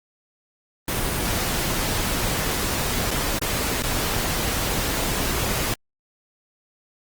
pink noise with dropouts, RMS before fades -24 dBFS, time 0.88-5.74 s, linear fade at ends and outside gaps 2 ms, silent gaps 3.107-3.112 / 3.388-3.416 / 3.823-3.836 s, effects Opus 24 kbps

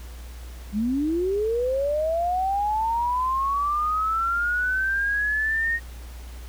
sine linear sweep, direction up, 194.9 to 1864.7 Hz, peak -21 dBFS, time 0.72-5.8 s, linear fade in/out 50 ms, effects added 60 Hz sine -36 dBFS peak until 6.48 s + pink hiss -48 dBFS RMS until 6.48 s

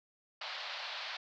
white band-pass noise, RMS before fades -42 dBFS, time 0.41-1.17 s, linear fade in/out 5 ms, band 580 to 4600 Hz, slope 48 dB/octave, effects none

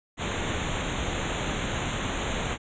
pink band-stop noise, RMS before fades -29 dBFS, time 0.17-2.58 s, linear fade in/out 50 ms, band 3900 to 6400 Hz, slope 96 dB/octave, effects resampled to 16000 Hz

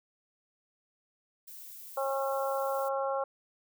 violet noise, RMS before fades -47 dBFS, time 1.47-2.89 s, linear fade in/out 10 ms
harmonic tone, 271.7 Hz, C#4, 35 cents flat, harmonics 2 / 3 / 4 / 5, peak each -31 / -35 / -37 / -39 dBFS, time 1.97-3.24 s, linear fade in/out 5 ms
effects none

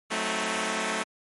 5% pulse chord, F# diminished seventh, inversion none, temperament equal with one note detuned, 185 / 220 / 261.6 / 317.7 Hz, F#3 / A3 / C4 / Eb4, 0 / 0 / 0 / +36 cents, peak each -23 / -18 / -24 / -23 dBFS, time 0.1-1.04 s, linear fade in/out 20 ms, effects MP3 48 kbps

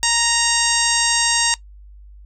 harmonic tone, 932.3 Hz, A#5, in tune, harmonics 1 / 2 / 3 / 4 / 5 / 6 / 7 / 8 / 9, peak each -24 / -24 / -24 / -24 / -24 / -24 / -24 / -24 / -24 dBFS, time 0.03-1.54 s, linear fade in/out 0 ms, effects noise-tail reverb RT60 0.1 s tail -19 dB re dry + added 50 Hz sine -39 dBFS peak until 2.25 s

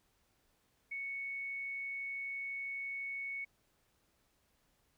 sine tone, 2217 Hz, C#7, in tune, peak -38 dBFS, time 0.91-3.45 s, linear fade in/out 10 ms, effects pink hiss -75 dBFS RMS until 4.97 s

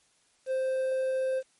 triangle tone with quantisation, 523.3 Hz, C5, in tune, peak -24 dBFS, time 0.46-1.43 s, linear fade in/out 50 ms, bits 9, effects white hiss -67 dBFS RMS until 1.59 s + MP3 48 kbps

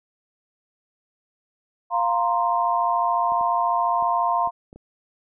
sine chord, F suspended fourth, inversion none, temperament equal, 698.5 / 932.3 / 1046.5 Hz, F5 / Bb5 / C6, 0 / 0 / 0 cents, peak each -23 dBFS, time 1.9-4.51 s, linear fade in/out 50 ms
clicks, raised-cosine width 2 ms, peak -30 dBFS, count 6, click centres 3.321 / 3.411 / 4.025 / 4.474 / 4.729 / 4.76 s
effects none

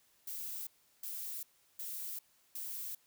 violet noise bursts, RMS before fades -42 dBFS, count 4, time 0.27-2.95 s, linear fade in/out 5 ms, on 400 ms, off 360 ms, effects white hiss -70 dBFS RMS until 3.06 s

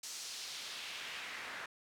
pink noise with band-pass filter sweep, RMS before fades -45 dBFS, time 0.03-1.66 s, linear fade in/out 5 ms, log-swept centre 6500 to 1600 Hz, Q 1.4, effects none

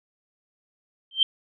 sine tone with exponential growth, 3136 Hz, G7, in tune, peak -11 dBFS, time 1.11-1.23 s, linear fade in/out 2 ms, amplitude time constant 24 ms, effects none

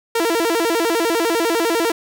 sawtooth tone with vibrato, 392 Hz, G4, in tune, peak -12 dBFS, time 0.15-1.92 s, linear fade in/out 5 ms, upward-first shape square, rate 10 Hz, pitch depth 280 cents each way, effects none

